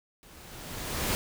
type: noise with level ramp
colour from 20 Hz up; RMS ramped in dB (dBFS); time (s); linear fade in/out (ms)
pink; -54 to -27; 0.23-1.15; 0
effects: none